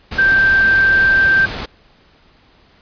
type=tone in noise; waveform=sine; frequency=1568 Hz; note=G6; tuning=in tune; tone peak=-9 dBFS; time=0.18-1.46 s; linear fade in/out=10 ms; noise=pink; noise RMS=-25 dBFS; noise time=0.11-1.66 s; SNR=+13 dB; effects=pink hiss -51 dBFS RMS until 2.81 s + resampled to 11025 Hz